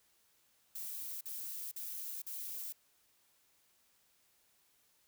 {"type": "noise bursts", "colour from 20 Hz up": "violet", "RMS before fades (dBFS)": -43, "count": 4, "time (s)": [0.75, 2.725], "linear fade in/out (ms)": 5, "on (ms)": 460, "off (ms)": 45, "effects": ["white hiss -72 dBFS RMS until 5.07 s"]}